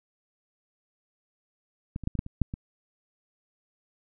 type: clicks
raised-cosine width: 5 ms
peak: -20 / -25 / -14 / -21 / -14 / -26 / -10 / -21 dBFS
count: 8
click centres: 1.961 / 2.037 / 2.074 / 2.153 / 2.191 / 2.264 / 2.417 / 2.539 s
effects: none